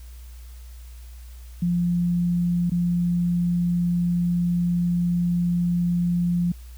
sine tone with dropouts, 174.61 Hz, F3, in tune, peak -19 dBFS, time 1.62-6.52 s, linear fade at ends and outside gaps 5 ms, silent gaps 2.698-2.717 s, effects added 60 Hz sine -38 dBFS peak until 6.77 s + white hiss -54 dBFS RMS until 6.77 s

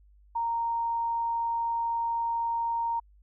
sine tone, 928 Hz, A#5, 8 cents flat, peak -26 dBFS, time 0.35-3 s, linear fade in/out 10 ms, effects added 50 Hz sine -55 dBFS peak until 3.22 s

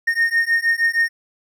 triangle beating tone pair, 1839 / 1845.4 Hz, A#6 / A#6, -24 / -18 cents, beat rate 6.4 Hz, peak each -17 dBFS, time 0.07-1.09 s, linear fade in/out 10 ms, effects none

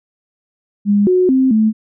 sine tone with pitch steps, 204 / 366.2 / 262.1 / 218 Hz, G#3 / F#4 / C4 / A3, -31 / -18 / +3 / -16 cents, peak -9 dBFS, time 0.85-1.73 s, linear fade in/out 50 ms, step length 220 ms, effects none

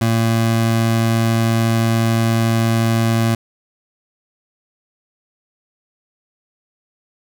25% pulse tone, 113.9 Hz, A#2, 40 cents flat, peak -10 dBFS, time 0.01-3.35 s, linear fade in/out 5 ms, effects none

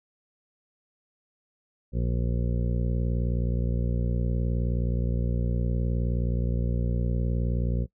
harmonic tone, 59.3 Hz, A#1, 30 cents sharp, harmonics 1 / 2 / 3 / 4 / 6 / 7 / 8 / 9, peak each -26 / -29 / -32 / -37 / -42 / -44 / -42 / -43 dBFS, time 1.92-7.87 s, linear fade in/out 50 ms, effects noise-tail reverb RT60 0.1 s tail -21 dB re dry

